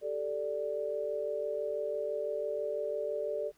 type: chord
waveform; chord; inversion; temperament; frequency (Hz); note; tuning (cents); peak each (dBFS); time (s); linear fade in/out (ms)
sine; G suspended second; none; equal with one note detuned; 394 / 440 / 587.3; G4 / A4 / D5; +9 / 0 / 0; -40 / -36 / -34; 0.01-3.52; 50
effects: pink hiss -68 dBFS RMS until 3.57 s